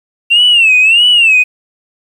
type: tone with vibrato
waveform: sine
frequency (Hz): 2717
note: F7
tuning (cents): -48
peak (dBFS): -3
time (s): 0.3-1.44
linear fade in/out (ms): 20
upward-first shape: sine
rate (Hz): 1.6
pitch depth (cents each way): 150
effects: tanh soft clip ceiling -1 dBFS + 7-bit